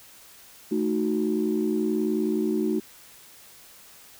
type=chord; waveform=sine; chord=D# diminished; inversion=second; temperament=equal; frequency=220 / 311.1 / 370 Hz; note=A3 / D#4 / F#4; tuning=0 / 0 / 0 cents; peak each=-26 dBFS; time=0.71-2.8 s; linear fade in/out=10 ms; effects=tanh soft clip ceiling -14 dBFS + white hiss -50 dBFS RMS until 4.19 s